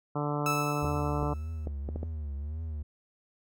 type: harmonic tone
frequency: 146.83 Hz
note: D3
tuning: in tune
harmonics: 1 / 2 / 3 / 4 / 5 / 6 / 7 / 8 / 9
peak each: -32 / -35 / -37 / -38 / -39 / -40 / -40 / -41 / -42 dBFS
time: 0.15-1.34 s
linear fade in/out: 10 ms
type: tone with exponential decay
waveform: 30% pulse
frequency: 1311 Hz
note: E6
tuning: 10 cents flat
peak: -24 dBFS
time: 0.46-1.66 s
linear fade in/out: 2 ms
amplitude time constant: 260 ms
type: tone with vibrato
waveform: triangle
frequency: 75.3 Hz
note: D2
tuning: 44 cents sharp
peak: -31 dBFS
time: 0.82-2.83 s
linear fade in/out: 10 ms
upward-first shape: triangle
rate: 1.8 Hz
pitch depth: 150 cents each way
type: clicks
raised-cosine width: 2 ms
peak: -23 dBFS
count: 6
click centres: 0.847 / 1.229 / 1.672 / 1.889 / 1.96 / 2.031 s
effects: none